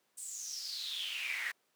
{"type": "noise with high-pass filter sweep", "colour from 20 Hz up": "brown", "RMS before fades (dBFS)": -40, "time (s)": [0.17, 1.52], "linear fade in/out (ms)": 10, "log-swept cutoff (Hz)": [8500, 1800], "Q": 8.9, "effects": ["pink hiss -75 dBFS RMS until 1.75 s", "high-pass 300 Hz 12 dB/octave"]}